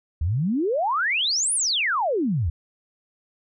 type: exponential two-way sweep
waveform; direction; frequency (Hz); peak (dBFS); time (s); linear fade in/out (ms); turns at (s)
sine; up then down; 71.9 to 10520 to 71.9; -20; 0.21-2.5; 5; 1.54
effects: none